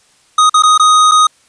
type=tone with dropouts; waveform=square; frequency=1248 Hz; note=D#6; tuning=5 cents sharp; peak=-6 dBFS; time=0.38-1.27 s; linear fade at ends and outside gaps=5 ms; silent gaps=0.496-0.541 / 0.624-0.634 / 0.778-0.796 / 1.113-1.117 s; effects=white hiss -51 dBFS RMS until 1.48 s + resampled to 22050 Hz